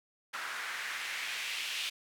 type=noise with band-pass filter sweep; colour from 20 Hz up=white; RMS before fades=-38 dBFS; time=0.33-1.9 s; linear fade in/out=10 ms; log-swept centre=1400 to 3000 Hz; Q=2.2; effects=none